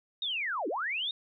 sine linear two-way sweep, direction down then up, 3771 to 273.4 to 3771 Hz, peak -30 dBFS, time 0.22-1.11 s, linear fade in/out 2 ms, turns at 0.68 s, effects none

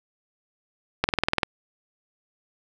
click train, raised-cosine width 0.3 ms, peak -4 dBFS, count 9, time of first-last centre 1.04-1.432 s, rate 20.4 Hz, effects none

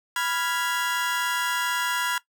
30% pulse chord, F diminished, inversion second, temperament equal, 987.8 / 1396.9 / 1661.2 Hz, Cb6 / F6 / Ab6, 0 / 0 / 0 cents, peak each -26 dBFS, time 0.16-2.18 s, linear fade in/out 2 ms, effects noise-tail reverb RT60 0.1 s tail -18 dB re dry

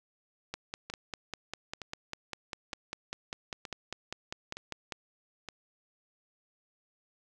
two click trains, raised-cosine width 0.2 ms, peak -19 / -23 dBFS, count 23 / 6, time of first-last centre 0.54-4.922 / 0.9-5.487 s, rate 5.02 / 1.09 Hz, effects none

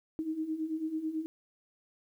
sine beating tone pair, 309.7 / 318.8 Hz, D#4 / D#4, -8 / +42 cents, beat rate 9.1 Hz, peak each -38 / -33 dBFS, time 0.19-1.26 s, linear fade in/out 0 ms, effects 11-bit

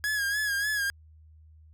45% pulse tone with vibrato, 1661.2 Hz, G#6, in tune, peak -26 dBFS, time 0.04-0.9 s, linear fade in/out 0 ms, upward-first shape sine, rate 3.4 Hz, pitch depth 62 cents each way, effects added 78 Hz sine -51 dBFS peak until 1.73 s

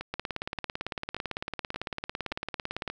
two click trains, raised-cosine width 0.3 ms, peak -16 / -19 dBFS, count 50 / 6, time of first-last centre 0.14-2.877 / 0.01-2.9 s, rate 17.9 / 1.73 Hz, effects none

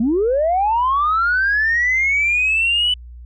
sine linear sweep, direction up, 210 to 2996 Hz, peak -13 dBFS, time 0-2.94 s, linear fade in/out 5 ms, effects tanh soft clip ceiling -10 dBFS + added 60 Hz sine -34 dBFS peak until 3.25 s

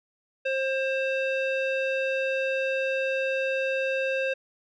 square tone with low-pass filter, 532 Hz, C5, 29 cents sharp, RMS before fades -27 dBFS, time 0.45-4.34 s, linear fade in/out 10 ms, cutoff 2700 Hz, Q 2.8, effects none

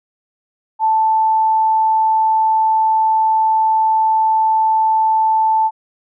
sine tone, 880 Hz, A5, in tune, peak -11 dBFS, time 0.79-5.71 s, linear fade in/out 50 ms, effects none

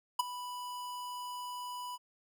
square tone with ADSR envelope, 987.8 Hz, B5, in tune, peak -24 dBFS, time 0.19-1.98 s, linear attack 7 ms, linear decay 17 ms, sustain -16 dB, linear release 34 ms, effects none

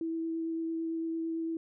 sine tone with vibrato, 327.3 Hz, E4, 12 cents flat, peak -31 dBFS, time 0.01-1.57 s, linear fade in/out 2 ms, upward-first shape triangle, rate 8.9 Hz, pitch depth 11 cents each way, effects none

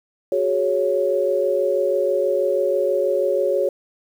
sine chord, F# suspended second, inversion none, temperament just, 370 / 416.2 / 555 Hz, F#4 / G#4 / C#5, 0 / +4 / +2 cents, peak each -23 / -23 / -19 dBFS, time 0.32-3.69 s, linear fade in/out 2 ms, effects 8-bit

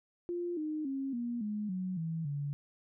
sine tone with pitch steps, 349.2 / 307.5 / 270.8 / 238.5 / 210 / 184.98 / 162.91 / 143.47 Hz, F4 / D#4 / C#4 / A#3 / G#3 / F#3 / E3 / D3, 0 / -20 / -40 / +40 / +19 / 0 / -20 / -40 cents, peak -33 dBFS, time 0.29-2.53 s, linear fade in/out 0 ms, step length 280 ms, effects none

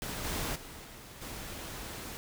pink noise with level steps, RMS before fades -38 / -35 / -47 / -49 / -42 dBFS, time 0.02-2.17 s, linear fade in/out 0 ms, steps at 0.24 / 0.55 / 0.84 / 1.21 s, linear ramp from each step 10 ms, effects none

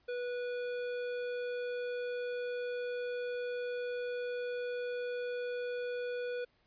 sine tone with tanh clipping, 490 Hz, B4, 14 cents flat, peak -37 dBFS, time 0.08-6.45 s, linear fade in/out 10 ms, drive 16 dB, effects pink hiss -72 dBFS RMS until 6.66 s + resampled to 11025 Hz

